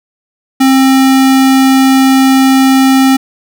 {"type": "tone", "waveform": "square", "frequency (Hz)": 265.7, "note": "C4", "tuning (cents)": 27, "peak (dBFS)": -5, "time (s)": [0.6, 3.17], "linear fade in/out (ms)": 10, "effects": []}